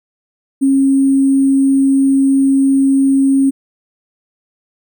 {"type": "tone with sample-and-hold", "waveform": "sine", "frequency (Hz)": 271.5, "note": "C#4", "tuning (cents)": -36, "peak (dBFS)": -8, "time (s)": [0.61, 3.51], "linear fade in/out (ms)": 20, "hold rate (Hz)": 8820, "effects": []}